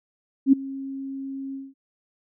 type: tone with ADSR envelope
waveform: sine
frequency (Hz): 270.8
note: C#4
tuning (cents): -40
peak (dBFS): -9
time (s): 0.46-1.74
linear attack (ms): 66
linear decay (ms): 11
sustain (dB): -21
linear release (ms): 200
effects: none